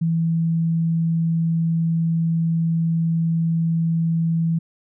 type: tone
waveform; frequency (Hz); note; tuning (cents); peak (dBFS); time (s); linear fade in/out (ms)
sine; 164.81; E3; 0; -17; 0.01-4.59; 10
effects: none